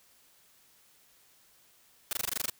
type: noise bursts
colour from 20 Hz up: white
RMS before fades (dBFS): -31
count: 10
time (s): 2.11-2.499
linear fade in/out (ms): 2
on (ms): 20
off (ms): 21
effects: white hiss -63 dBFS RMS until 2.59 s